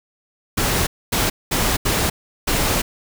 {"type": "noise bursts at uneven times", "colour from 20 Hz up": "pink", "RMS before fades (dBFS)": -19, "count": 5, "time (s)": [[0.57, 0.87], [1.12, 1.3], [1.51, 1.77], [1.85, 2.1], [2.47, 2.82]], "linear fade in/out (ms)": 10, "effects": []}